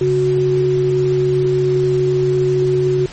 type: tone pair together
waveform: sine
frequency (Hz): 138.31 / 369.5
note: C#3 / F#4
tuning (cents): -4 / -2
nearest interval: octave + perfect fourth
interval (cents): 1702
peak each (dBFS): -18 / -13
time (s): 0.01-3.06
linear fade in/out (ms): 2
effects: pink hiss -35 dBFS RMS until 3.12 s + MP3 32 kbps